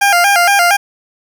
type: tone with vibrato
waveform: 20% pulse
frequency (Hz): 749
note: F#5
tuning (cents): +21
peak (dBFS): -3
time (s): 0.01-0.77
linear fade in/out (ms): 10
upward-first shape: square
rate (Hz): 4.3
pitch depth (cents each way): 120
effects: 7-bit